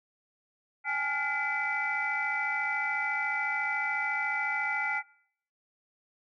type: tone cluster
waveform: sine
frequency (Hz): 795 / 849 / 1412 / 2019 / 2315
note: G5 / G#5 / F6 / B6 / D7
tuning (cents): +24 / +38 / +19 / +38 / -25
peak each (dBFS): -38 / -36 / -33 / -31 / -35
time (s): 0.84-5.03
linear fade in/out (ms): 50
effects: noise-tail reverb RT60 0.6 s tail -22 dB re dry + tanh soft clip ceiling -18 dBFS